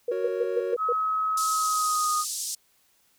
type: tone bursts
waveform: sine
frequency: 481.6 Hz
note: B4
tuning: 44 cents flat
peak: -23 dBFS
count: 6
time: 0.08-0.926 s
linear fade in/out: 5 ms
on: 41 ms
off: 120 ms
type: chord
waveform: triangle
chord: F# major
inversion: none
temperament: equal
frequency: 370 / 466.2 / 554.4 Hz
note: F#4 / A#4 / C#5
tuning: 0 / 0 / 0 cents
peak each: -28 / -28 / -30 dBFS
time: 0.11-0.75 s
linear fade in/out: 10 ms
type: tone with pitch glide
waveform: sine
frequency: 1279 to 1234.7 Hz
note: D#6 to D#6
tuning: +47 to -14 cents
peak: -23 dBFS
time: 0.77-2.25 s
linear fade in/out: 50 ms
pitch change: -61 cents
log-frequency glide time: 1.5-2.12 s
type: band-pass noise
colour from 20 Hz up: white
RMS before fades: -32 dBFS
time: 1.37-2.55 s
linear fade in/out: 5 ms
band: 4800 to 9500 Hz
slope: 24 dB/octave
effects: white hiss -65 dBFS RMS until 3.18 s